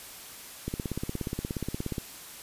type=click train; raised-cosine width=3 ms; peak=-18 dBFS; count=23; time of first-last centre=0.68-1.982 s; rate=16.9 Hz; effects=white hiss -45 dBFS RMS until 2.42 s + resampled to 32000 Hz